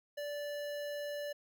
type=tone with notch filter; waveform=square; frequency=583 Hz; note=D5; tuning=13 cents flat; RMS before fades=-40 dBFS; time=0.17-1.33 s; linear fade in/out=10 ms; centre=8300 Hz; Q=1.6; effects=none